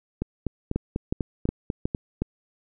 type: two click trains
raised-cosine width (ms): 3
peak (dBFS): -11 / -13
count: 5 / 8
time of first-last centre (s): 0.76-2.22 / 0.22-1.948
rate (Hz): 2.74 / 4.05
effects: none

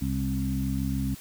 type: harmonic tone with a mistuned harmonic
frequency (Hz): 66.8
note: C2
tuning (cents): +36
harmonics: 1 / 2 / 3 / 4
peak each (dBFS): -31 / -31 / -31 / -31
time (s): 0.01-1.15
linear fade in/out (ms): 10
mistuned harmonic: 2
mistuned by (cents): -16
effects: white hiss -47 dBFS RMS until 1.2 s

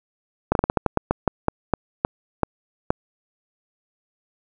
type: slowing click train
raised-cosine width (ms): 1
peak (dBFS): -3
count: 15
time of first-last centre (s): 0.52-2.905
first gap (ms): 32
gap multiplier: 1.23
effects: none

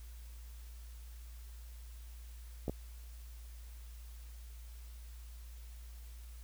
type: clicks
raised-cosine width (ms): 2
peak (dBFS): -23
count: 2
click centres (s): 2.681 / 2.696
effects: added 58 Hz sine -47 dBFS peak until 6.43 s + white hiss -62 dBFS RMS until 6.43 s

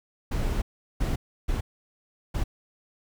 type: noise bursts at uneven times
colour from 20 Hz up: brown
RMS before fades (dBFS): -26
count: 4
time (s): 0.31-0.62 / 1-1.16 / 1.48-1.61 / 2.34-2.44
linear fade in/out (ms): 10
effects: none

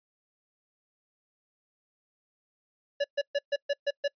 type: tone bursts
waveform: square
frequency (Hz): 570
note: C#5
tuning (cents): +48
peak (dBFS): -25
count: 7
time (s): 3-4.081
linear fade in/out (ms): 10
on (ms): 43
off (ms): 130
effects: noise-tail reverb RT60 0.1 s tail -25 dB re dry + resampled to 11025 Hz

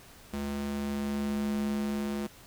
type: tone with high-pass filter sweep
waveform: square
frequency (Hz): 70.7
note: C#2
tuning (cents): +35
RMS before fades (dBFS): -32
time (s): 0.33-2.27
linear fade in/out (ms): 5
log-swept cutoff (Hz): 150 to 250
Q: 3.4
effects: pink hiss -53 dBFS RMS until 2.46 s

